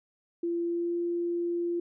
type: tone with pitch glide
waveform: sine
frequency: 341.5 to 344.9 Hz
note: F4 to F4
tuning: -39 to -22 cents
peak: -27 dBFS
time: 0.43-1.8 s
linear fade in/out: 5 ms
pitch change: +17 cents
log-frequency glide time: 0.64-0.97 s
effects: none